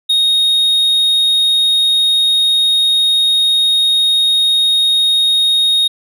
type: tone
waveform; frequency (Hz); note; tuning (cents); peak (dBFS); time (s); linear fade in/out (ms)
triangle; 3729; A#7; 0; -8; 0.09-5.88; 10
effects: none